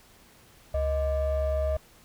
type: ring-modulated tone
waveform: triangle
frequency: 277.2 Hz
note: C#4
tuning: in tune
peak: -19 dBFS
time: 0.74-1.77 s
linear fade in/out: 5 ms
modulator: 347 Hz
effects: pink hiss -56 dBFS RMS until 2.04 s